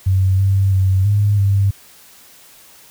sine tone with pitch steps, 94.7 / 97.2 / 94.9 / 102.6 / 99 Hz, F#2 / G2 / F#2 / G#2 / G2, +41 / -14 / +44 / -21 / +18 cents, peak -11 dBFS, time 0.06-1.71 s, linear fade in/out 10 ms, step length 330 ms, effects white hiss -45 dBFS RMS until 2.9 s

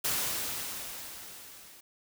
white noise with level ramp, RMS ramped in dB -29 to -53 dBFS, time 0.04-1.81 s, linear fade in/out 10 ms, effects none

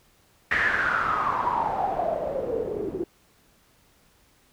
white noise with low-pass filter sweep, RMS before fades -26 dBFS, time 0.51-3.04 s, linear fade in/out 5 ms, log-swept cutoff 1900 to 350 Hz, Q 8.5, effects pink hiss -61 dBFS RMS until 4.52 s

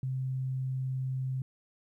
sine tone, 130.81 Hz, C3, in tune, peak -30 dBFS, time 0.03-1.42 s, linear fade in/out 2 ms, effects 12-bit

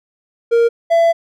triangle tone pair in turn, 466.2 / 670.1 Hz, A#4 / E5, 0 / +28 cents, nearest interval tritone, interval 628 cents, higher second, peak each -7 dBFS, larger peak neither, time 0.51-0.69 / 0.9-1.13 s, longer second, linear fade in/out 20 ms, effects none

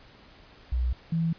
sine tone pair in turn, 61.74 / 164.83 Hz, B1 / E3, 0 / 0 cents, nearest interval octave + perfect fourth, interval 1700 cents, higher second, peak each -23 dBFS, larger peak neither, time 0.72-0.93 / 1.12-1.33 s, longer neither, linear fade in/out 5 ms, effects pink hiss -53 dBFS RMS until 1.38 s + resampled to 11025 Hz

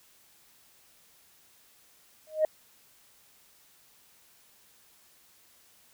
sine tone with exponential growth, 622.3 Hz, D#5, in tune, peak -16 dBFS, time 2.27-2.45 s, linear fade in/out 2 ms, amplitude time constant 39 ms, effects tanh soft clip ceiling -16 dBFS + white hiss -61 dBFS RMS until 5.93 s

